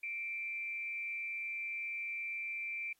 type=tone with frequency modulation; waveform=sine; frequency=2349 Hz; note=D7; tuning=in tune; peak=-37 dBFS; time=0.03-2.93 s; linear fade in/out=5 ms; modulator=197 Hz; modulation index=0.33; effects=white hiss -75 dBFS RMS until 2.99 s + AAC 48 kbps